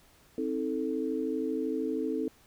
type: chord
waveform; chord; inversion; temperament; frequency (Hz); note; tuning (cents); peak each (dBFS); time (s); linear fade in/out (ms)
sine; A diminished; first; just; 264 / 316.8 / 440; C4 / Eb4 / A4; +16 / +31 / 0; -33; 0.38-2.28; 2
effects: pink hiss -61 dBFS RMS until 2.46 s